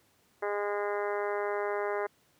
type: harmonic tone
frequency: 204.9 Hz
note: G#3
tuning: 23 cents flat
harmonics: 2 / 3 / 4 / 5 / 6 / 7 / 8 / 9 / 10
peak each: -32 / -36 / -38 / -40 / -42 / -43 / -44 / -45 / -46 dBFS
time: 0.42-2.07 s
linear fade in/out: 10 ms
effects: pink hiss -67 dBFS RMS until 2.39 s + high-pass 100 Hz 12 dB/octave